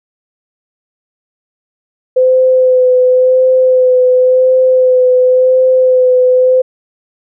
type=tone with vibrato; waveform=sine; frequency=510 Hz; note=C5; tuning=44 cents flat; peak=-5 dBFS; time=2.16-6.62 s; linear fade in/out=10 ms; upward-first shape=sine; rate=0.93 Hz; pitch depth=18 cents each way; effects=none